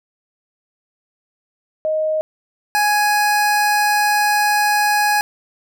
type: tone pair in turn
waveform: sine / 25% pulse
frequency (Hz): 624 / 832.9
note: D#5 / G#5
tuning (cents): +5 / +5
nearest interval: perfect fourth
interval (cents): 500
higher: second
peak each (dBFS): -16 / -10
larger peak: second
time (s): 1.85-2.21 / 2.75-5.21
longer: second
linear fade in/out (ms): 0
effects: none